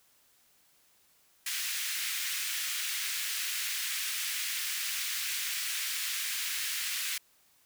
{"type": "high-pass noise", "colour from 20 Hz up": "pink", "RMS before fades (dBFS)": -34, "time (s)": [1.46, 7.18], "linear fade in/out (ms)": 5, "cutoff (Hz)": 1800, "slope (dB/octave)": 24, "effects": ["white hiss -66 dBFS RMS until 7.65 s"]}